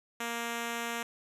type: tone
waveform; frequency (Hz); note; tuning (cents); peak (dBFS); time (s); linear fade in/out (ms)
5% pulse; 233.9; A#3; +6; -22; 0.2-1.03; 5
effects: resampled to 32000 Hz